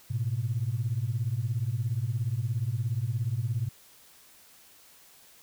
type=beating tone pair; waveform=sine; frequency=107.6 / 124.6 Hz; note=A2 / B2; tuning=-38 / +16 cents; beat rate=17 Hz; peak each=-29 / -29 dBFS; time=0.1-3.69 s; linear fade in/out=10 ms; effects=tanh soft clip ceiling -19 dBFS + white hiss -56 dBFS RMS until 5.42 s

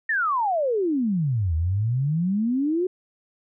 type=exponential two-way sweep; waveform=sine; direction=down then up; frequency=1864.7 to 77.4 to 377 Hz; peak=-20 dBFS; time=0.09-2.87 s; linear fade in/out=5 ms; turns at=1.55 s; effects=none

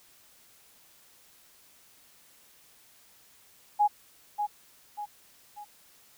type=tone with echo; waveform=sine; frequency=830.6 Hz; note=G#5; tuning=in tune; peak=-19 dBFS; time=3.79-3.88 s; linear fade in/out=20 ms; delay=590 ms; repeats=3; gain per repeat=-7 dB; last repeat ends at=5.65 s; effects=white hiss -59 dBFS RMS until 6.17 s

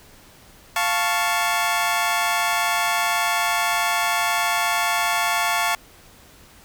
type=chord; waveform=20% pulse; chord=F augmented; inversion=none; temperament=equal; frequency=698.5 / 880 / 1108.7 Hz; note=F5 / A5 / C#6; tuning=0 / 0 / 0 cents; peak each=-19 dBFS; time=0.76-5.75 s; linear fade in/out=2 ms; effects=pink hiss -49 dBFS RMS until 6.64 s

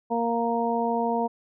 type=harmonic tone; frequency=233.1 Hz; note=A#3; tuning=in tune; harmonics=1 / 2 / 3 / 4; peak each=-28 / -28 / -28 / -28 dBFS; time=0.1-1.28 s; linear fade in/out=20 ms; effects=none

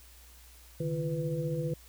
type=tone cluster; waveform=sine; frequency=139 / 154.1 / 339.4 / 496.8 Hz; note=C#3 / D#3 / F4 / B4; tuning=+5 / -16 / -49 / +10 cents; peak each=-39 / -32 / -39 / -35 dBFS; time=0.8-1.74 s; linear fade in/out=5 ms; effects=added 60 Hz sine -54 dBFS peak until 1.88 s + white hiss -57 dBFS RMS until 1.88 s

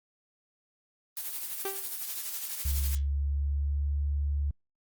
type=noise with tremolo; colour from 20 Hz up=blue; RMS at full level=-34 dBFS; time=1.17-2.95 s; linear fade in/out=0 ms; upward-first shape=sine; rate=12 Hz; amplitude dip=45%
type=tone with exponential decay; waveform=sawtooth; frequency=390 Hz; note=G4; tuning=9 cents flat; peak=-26 dBFS; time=1.65-1.93 s; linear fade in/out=2 ms; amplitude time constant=59 ms
type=tone with pitch glide; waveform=sine; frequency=70.2 to 71.76 Hz; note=C#2 to D2; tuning=+22 to -40 cents; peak=-26 dBFS; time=2.65-4.51 s; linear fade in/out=5 ms; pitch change=+38 cents; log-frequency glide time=2.95-3.97 s
effects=Opus 32 kbps

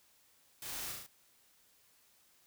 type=noise with echo; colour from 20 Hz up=white; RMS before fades=-45 dBFS; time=0.62-0.92 s; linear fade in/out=2 ms; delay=36 ms; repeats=4; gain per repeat=-2 dB; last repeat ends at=1.064 s; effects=white hiss -68 dBFS RMS until 2.46 s

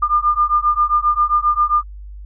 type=beating tone pair; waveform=sine; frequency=1201 / 1208.5 Hz; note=D6 / D6; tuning=+38 / +49 cents; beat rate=7.5 Hz; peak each=-16 dBFS; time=0.02-1.83 s; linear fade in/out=10 ms; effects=added 50 Hz sine -31 dBFS peak until 2.25 s

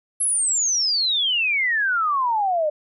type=exponential sweep; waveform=sine; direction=down; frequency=11175 to 588 Hz; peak=-18 dBFS; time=0.2-2.7 s; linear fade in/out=10 ms; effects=none

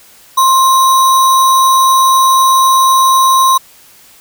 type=tone with sample-and-hold; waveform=sine; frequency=1056 Hz; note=C6; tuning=16 cents sharp; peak=-5 dBFS; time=0.37-3.58 s; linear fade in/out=10 ms; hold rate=4900 Hz; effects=white hiss -42 dBFS RMS until 4.2 s

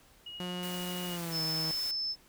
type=tone with tremolo; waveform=sine; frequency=2889 Hz; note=F#7; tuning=42 cents flat; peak=-40 dBFS; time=0.26-1.17 s; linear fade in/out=5 ms; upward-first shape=triangle; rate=13 Hz; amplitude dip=30%
type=tone with pitch glide; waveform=sawtooth; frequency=179.3 to 159.74 Hz; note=F3 to D#3; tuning=+46 to +46 cents; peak=-32 dBFS; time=0.4-1.71 s; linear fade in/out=0 ms; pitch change=-200 cents; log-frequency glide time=1.06-1.42 s
type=noise; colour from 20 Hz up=white; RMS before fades=-44 dBFS; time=0.63-1.91 s; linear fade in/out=0 ms
type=tone; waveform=sine; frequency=5260 Hz; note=E8; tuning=5 cents flat; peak=-31 dBFS; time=1.31-2.16 s; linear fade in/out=50 ms
effects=pink hiss -61 dBFS RMS until 2.28 s

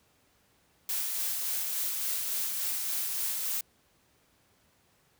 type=noise with tremolo; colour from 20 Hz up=blue; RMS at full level=-31 dBFS; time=0.89-3.61 s; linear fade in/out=2 ms; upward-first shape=sine; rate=3.5 Hz; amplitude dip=25%; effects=pink hiss -67 dBFS RMS until 5.19 s + high-pass 60 Hz 12 dB/octave

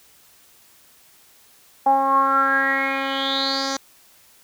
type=tone with low-pass filter sweep; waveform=10% pulse; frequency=271.2 Hz; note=C#4; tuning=38 cents flat; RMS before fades=-20 dBFS; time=1.86-3.77 s; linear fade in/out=5 ms; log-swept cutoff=790 to 5800 Hz; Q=8.7; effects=white hiss -53 dBFS RMS until 4.43 s

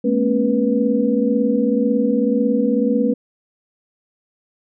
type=tone cluster; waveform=sine; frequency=214.1 / 236 / 272.3 / 487.2 Hz; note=A3 / A#3 / C#4 / B4; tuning=-47 / +22 / -31 / -24 cents; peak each=-20 dBFS; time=0.04-3.14 s; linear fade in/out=10 ms; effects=none

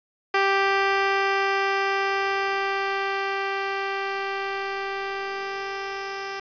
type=tone with level ramp; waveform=10% pulse; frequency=392.1 Hz; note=G4; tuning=in tune; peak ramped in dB=-10 to -22 dBFS; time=0.34-6.4 s; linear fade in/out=5 ms; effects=resampled to 11025 Hz + 7-bit

